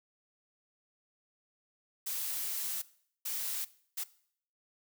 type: noise bursts at uneven times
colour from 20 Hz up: blue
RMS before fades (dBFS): -36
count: 3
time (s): 2.06-2.82 / 3.25-3.65 / 3.97-4.04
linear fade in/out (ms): 10
effects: noise-tail reverb RT60 0.6 s tail -19 dB re dry